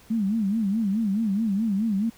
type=tone with vibrato; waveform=sine; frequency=210 Hz; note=G#3; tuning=19 cents sharp; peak=-21 dBFS; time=0.1-2.1 s; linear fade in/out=10 ms; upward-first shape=sine; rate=4.7 Hz; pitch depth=160 cents each way; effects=pink hiss -53 dBFS RMS until 2.17 s